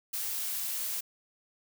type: noise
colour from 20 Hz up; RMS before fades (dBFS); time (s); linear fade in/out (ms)
blue; -34; 0.13-1.01; 10
effects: none